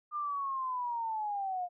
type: linear sweep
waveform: sine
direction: down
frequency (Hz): 1212 to 701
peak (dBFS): -32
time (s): 0.11-1.69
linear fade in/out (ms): 50
effects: none